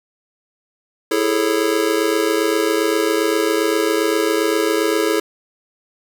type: chord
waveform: square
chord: A major seventh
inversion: second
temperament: just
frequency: 330 / 412.5 / 440 / 550 Hz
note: E4 / G#4 / A4 / C#5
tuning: +2 / -12 / 0 / -14 cents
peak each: -21 / -22 / -21 / -26 dBFS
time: 1.11-5.2 s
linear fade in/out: 5 ms
effects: 7-bit